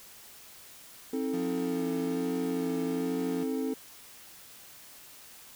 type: chord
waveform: triangle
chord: A diminished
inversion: first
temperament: just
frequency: 264 / 316.8 / 440 Hz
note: C4 / Eb4 / A4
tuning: +16 / +31 / 0 cents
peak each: -29 / -35 / -32 dBFS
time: 1.13-3.74 s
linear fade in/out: 5 ms
type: tone with vibrato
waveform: 35% pulse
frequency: 174.61 Hz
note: F3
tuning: in tune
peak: -36 dBFS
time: 1.33-3.44 s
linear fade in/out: 10 ms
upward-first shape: sine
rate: 1.2 Hz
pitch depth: 42 cents each way
effects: white hiss -51 dBFS RMS until 5.55 s